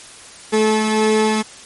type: tone pair together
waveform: 30% pulse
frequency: 217.2 / 432.5 Hz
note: A3 / A4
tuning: -22 / -30 cents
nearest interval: octave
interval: 1192 cents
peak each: -14 dBFS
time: 0.52-1.43 s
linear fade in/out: 20 ms
effects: white hiss -39 dBFS RMS until 1.65 s + MP3 48 kbps